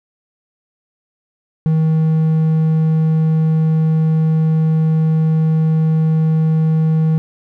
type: tone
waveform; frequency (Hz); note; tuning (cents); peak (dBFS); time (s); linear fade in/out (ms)
triangle; 158.8; D#3; +36; -9; 1.66-7.18; 0
effects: none